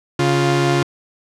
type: tone pair together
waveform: sawtooth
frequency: 139.3 / 350.7 Hz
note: C#3 / F4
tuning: +9 / +7 cents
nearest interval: octave + major third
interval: 1598 cents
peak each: -13 dBFS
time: 0.19-0.83 s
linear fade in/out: 5 ms
effects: low-pass 7000 Hz 12 dB/octave